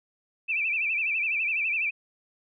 sine tone with vibrato, 2493 Hz, D#7, 3 cents sharp, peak -24 dBFS, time 0.48-1.91 s, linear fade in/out 20 ms, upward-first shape sine, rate 12 Hz, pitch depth 130 cents each way, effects none

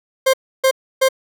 40% pulse tone bursts, 528 Hz, C5, 16 cents sharp, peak -10 dBFS, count 3, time 0.26-1.088 s, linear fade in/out 10 ms, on 76 ms, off 300 ms, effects none

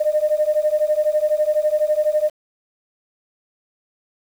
sine beating tone pair, 602 / 614 Hz, D5 / D#5, +43 / -23 cents, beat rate 12 Hz, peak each -18 dBFS, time 0-2.3 s, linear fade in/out 10 ms, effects tanh soft clip ceiling -8 dBFS + 7-bit

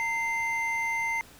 triangle tone pair together, 916 / 2085 Hz, A#5 / C7, -31 / -7 cents, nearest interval octave + major second, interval 1424 cents, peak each -30 / -26 dBFS, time 0-1.21 s, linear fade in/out 0 ms, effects pink hiss -52 dBFS RMS until 1.39 s

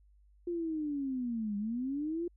sine linear two-way sweep, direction down then up, 352.2 to 200.1 to 352.2 Hz, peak -32 dBFS, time 0.47-2.28 s, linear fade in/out 5 ms, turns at 1.57 s, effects added 50 Hz sine -60 dBFS peak until 2.36 s

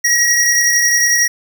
square tone pair together, 1900 / 5689 Hz, A#6 / F8, +33 / +31 cents, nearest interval octave + perfect fifth, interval 1898 cents, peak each -14 dBFS, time 0.04-1.28 s, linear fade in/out 10 ms, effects none

